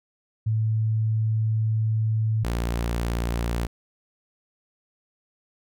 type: tone pair in turn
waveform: sine / sawtooth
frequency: 110 / 58.27 Hz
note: A2 / A#1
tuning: 0 / 0 cents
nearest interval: major seventh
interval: 1100 cents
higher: first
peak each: -20 dBFS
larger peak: neither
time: 0.46-2.44 / 2.44-3.67 s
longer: first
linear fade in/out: 10 ms
effects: none